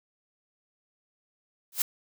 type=noise with exponential growth; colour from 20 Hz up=blue; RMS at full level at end=-19 dBFS; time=1.72-1.82 s; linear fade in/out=2 ms; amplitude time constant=21 ms; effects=none